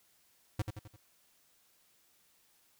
square tone with echo, 105.1 Hz, G#2, 21 cents sharp, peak -30 dBFS, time 0.59-0.62 s, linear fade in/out 5 ms, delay 86 ms, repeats 4, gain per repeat -6 dB, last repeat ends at 0.964 s, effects white hiss -69 dBFS RMS until 2.79 s

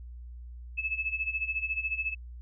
sine tone with tremolo, 2604 Hz, E7, 22 cents flat, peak -26 dBFS, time 0.77-2.15 s, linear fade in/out 20 ms, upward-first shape sine, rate 14 Hz, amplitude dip 80%, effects added 60 Hz sine -41 dBFS peak until 2.41 s

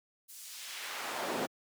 brown noise with high-pass filter sweep, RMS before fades -39 dBFS, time 0.28-1.47 s, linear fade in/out 20 ms, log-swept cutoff 10000 to 280 Hz, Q 0.83, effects high-pass 150 Hz 12 dB/octave

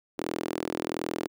sawtooth tone with high-pass filter, 41.3 Hz, E1, 4 cents sharp, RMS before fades -33 dBFS, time 0.18-1.28 s, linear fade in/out 0 ms, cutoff 330 Hz, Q 2.7, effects none

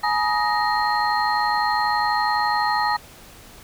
sine tone cluster, 843 / 955 / 1249 / 1873 / 4210 Hz, G#5 / A#5 / D#6 / A#6 / C8, +26 / +42 / +6 / +8 / +10 cents, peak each -22 / -25 / -25 / -26 / -30 dBFS, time 0.03-2.97 s, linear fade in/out 10 ms, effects pink hiss -45 dBFS RMS until 3.63 s

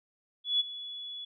sine tone with ADSR envelope, 3407 Hz, G#7, 44 cents sharp, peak -22 dBFS, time 0.44-1.25 s, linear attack 160 ms, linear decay 21 ms, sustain -16 dB, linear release 7 ms, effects none

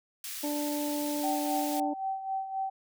white high-pass noise, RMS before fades -39 dBFS, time 0.24-1.8 s, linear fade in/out 2 ms, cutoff 1800 Hz, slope 12 dB/octave
harmonic tone, 293.7 Hz, D4, in tune, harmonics 1 / 2 / 3, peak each -31 / -36 / -40 dBFS, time 0.43-1.94 s, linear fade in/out 10 ms
sine tone with tremolo, 771 Hz, G5, 29 cents flat, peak -28 dBFS, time 1.23-2.7 s, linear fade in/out 10 ms, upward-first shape sine, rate 3.8 Hz, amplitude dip 65%
effects none

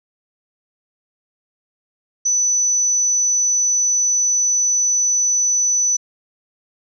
sine tone, 5980 Hz, F#8, 17 cents sharp, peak -14 dBFS, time 2.25-5.97 s, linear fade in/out 10 ms, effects none

